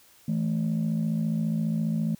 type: tone pair together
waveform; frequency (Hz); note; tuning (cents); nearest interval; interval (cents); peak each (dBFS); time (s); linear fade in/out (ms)
sine; 163.47 / 218.2; E3 / A3; -14 / -14; perfect fourth; 500; -25; 0.28-2.15; 5
effects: tanh soft clip ceiling -20 dBFS + white hiss -57 dBFS RMS until 2.19 s